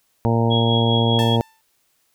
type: harmonic tone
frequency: 115.6 Hz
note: A#2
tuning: 14 cents flat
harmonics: 1 / 2 / 3 / 4 / 5 / 6 / 7 / 8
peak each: -18 / -21 / -27 / -24 / -28 / -30 / -29 / -27 dBFS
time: 0.25-1.41 s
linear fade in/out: 0 ms
type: tone with tremolo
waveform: sine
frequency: 3317 Hz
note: G#7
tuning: 3 cents flat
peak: -20 dBFS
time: 0.5-1.37 s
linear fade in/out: 20 ms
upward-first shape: triangle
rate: 5 Hz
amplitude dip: 55%
type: tone with exponential decay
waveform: sawtooth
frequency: 888 Hz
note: A5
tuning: 16 cents sharp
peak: -20 dBFS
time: 1.19-1.61 s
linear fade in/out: 0 ms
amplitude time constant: 91 ms
effects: white hiss -65 dBFS RMS until 2.14 s